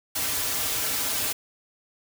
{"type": "noise with comb filter", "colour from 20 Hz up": "white", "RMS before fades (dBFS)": -27, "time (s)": [0.15, 1.33], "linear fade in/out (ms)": 10, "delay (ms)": 5.5, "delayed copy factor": -0.9, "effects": []}